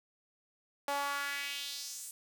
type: tone with high-pass filter sweep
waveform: sawtooth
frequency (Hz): 282.7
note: C#4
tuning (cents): +34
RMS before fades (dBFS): -38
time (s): 0.88-2.11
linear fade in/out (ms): 2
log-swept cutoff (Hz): 700 to 9000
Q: 2.4
effects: 9-bit